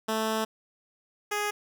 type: tone pair in turn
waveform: 10% pulse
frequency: 220 / 415.3 Hz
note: A3 / G#4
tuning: 0 / 0 cents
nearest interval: major seventh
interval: 1100 cents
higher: second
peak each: -18 / -19 dBFS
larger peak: first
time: 0.08-0.45 / 1.31-1.51 s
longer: first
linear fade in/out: 10 ms
effects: none